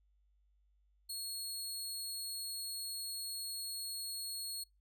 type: tone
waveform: 20% pulse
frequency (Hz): 4322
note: C#8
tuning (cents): -45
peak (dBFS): -34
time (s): 1.09-4.64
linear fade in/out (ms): 10
effects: noise-tail reverb RT60 0.2 s tail -24 dB re dry + added 50 Hz sine -69 dBFS peak until 4.8 s